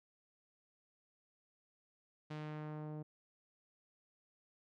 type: tone with low-pass filter sweep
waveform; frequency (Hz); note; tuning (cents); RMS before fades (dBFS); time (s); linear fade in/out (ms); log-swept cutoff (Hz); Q
sawtooth; 152.5; D#3; -34; -45; 2.3-3.03; 10; 4100 to 570; 0.84
effects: none